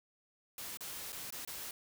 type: noise with dropouts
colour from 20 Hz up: white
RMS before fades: -44 dBFS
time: 0.58-1.71 s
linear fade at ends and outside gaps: 2 ms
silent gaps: 0.772-0.807 / 1.122-1.127 / 1.305-1.324 / 1.45-1.475 s
effects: none